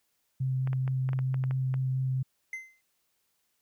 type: tone with vibrato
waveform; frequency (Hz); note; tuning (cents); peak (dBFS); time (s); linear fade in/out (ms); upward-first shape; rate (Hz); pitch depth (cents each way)
sine; 130.81; C3; 0; -26; 0.4-2.23; 10; sine; 4.5; 9
type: clicks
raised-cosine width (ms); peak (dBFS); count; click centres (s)
0.5; -26; 10; 0.674 / 0.731 / 0.878 / 1.09 / 1.132 / 1.19 / 1.343 / 1.439 / 1.51 / 1.741
type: tone with exponential decay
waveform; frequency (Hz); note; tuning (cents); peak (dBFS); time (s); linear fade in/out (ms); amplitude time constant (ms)
triangle; 2067; C7; -22; -30; 2.53-2.81; 2; 60
effects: white hiss -75 dBFS RMS until 3.61 s